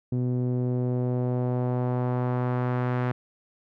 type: tone with low-pass filter sweep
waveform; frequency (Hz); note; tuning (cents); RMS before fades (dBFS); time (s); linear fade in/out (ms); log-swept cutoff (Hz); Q
sawtooth; 124.5; B2; +14; -26; 0.12-3.12; 5; 300 to 1700; 1.2
effects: none